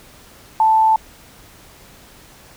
sine tone with amplitude modulation, 880 Hz, A5, in tune, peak -9 dBFS, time 0.6-0.96 s, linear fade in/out 2 ms, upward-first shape sine, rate 122 Hz, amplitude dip 25%, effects pink hiss -45 dBFS RMS until 2.56 s

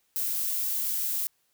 violet noise, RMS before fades -29 dBFS, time 0.16-1.27 s, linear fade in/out 0 ms, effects white hiss -71 dBFS RMS until 1.53 s

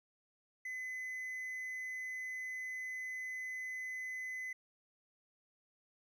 triangle tone, 2025 Hz, B6, 43 cents sharp, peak -38 dBFS, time 0.65-4.53 s, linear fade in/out 5 ms, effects none

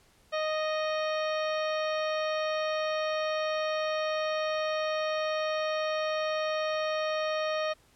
harmonic tone, 621 Hz, D#5, 3 cents flat, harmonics 1 / 2 / 3 / 4 / 5 / 6 / 7 / 9, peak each -29 / -35 / -39 / -41 / -43 / -45 / -46 / -48 dBFS, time 0.32-7.74 s, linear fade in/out 20 ms, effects pink hiss -63 dBFS RMS until 7.95 s + low-pass 12000 Hz 12 dB/octave

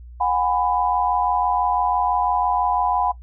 sine tone cluster, 727 / 813 / 997 Hz, F#5 / G#5 / B5, -31 / -37 / +16 cents, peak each -22 dBFS, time 0.2-3.12 s, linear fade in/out 10 ms, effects noise-tail reverb RT60 0.1 s tail -18 dB re dry + added 60 Hz sine -37 dBFS peak until 3.22 s

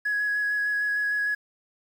triangle tone with vibrato, 1675 Hz, G#6, 14 cents sharp, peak -20 dBFS, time 0.05-1.35 s, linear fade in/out 10 ms, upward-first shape square, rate 6.6 Hz, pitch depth 10 cents each way, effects tanh soft clip ceiling -20 dBFS + 9-bit

